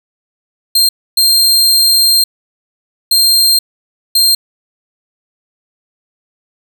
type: tone bursts at uneven times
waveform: sawtooth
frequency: 4186 Hz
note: C8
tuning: in tune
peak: -4 dBFS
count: 4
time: 0.75-0.89 / 1.17-2.24 / 3.11-3.59 / 4.15-4.35 s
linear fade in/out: 5 ms
effects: none